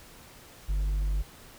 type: tone with hard clipping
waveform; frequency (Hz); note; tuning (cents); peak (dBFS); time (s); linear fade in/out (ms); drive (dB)
sine; 49; G1; 0; -26; 0.68-1.23; 20; 3
effects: pink hiss -51 dBFS RMS until 1.58 s